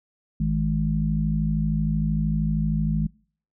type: harmonic tone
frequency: 53 Hz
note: G#1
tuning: 36 cents sharp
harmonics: 1 / 3 / 4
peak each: -26 / -23 / -26 dBFS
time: 0.4-3.07 s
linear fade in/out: 5 ms
effects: noise-tail reverb RT60 0.5 s tail -25 dB re dry